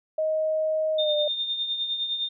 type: tone with pitch glide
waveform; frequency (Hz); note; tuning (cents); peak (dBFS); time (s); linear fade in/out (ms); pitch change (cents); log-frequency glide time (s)
sine; 627 to 597.6; D#5 to D5; +13 to +30; -22; 0.18-1.28; 5; -83; 0.94-1.14
type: tone with tremolo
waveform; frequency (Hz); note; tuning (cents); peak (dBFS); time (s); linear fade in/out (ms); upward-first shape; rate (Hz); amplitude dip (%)
sine; 3632; A#7; -46; -23; 0.98-2.29; 10; triangle; 9.8; 60
effects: none